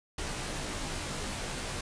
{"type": "noise with comb filter", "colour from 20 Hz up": "pink", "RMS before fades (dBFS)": -36, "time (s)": [0.18, 1.81], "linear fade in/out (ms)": 5, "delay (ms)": 18, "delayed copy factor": -0.9, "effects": ["resampled to 22050 Hz"]}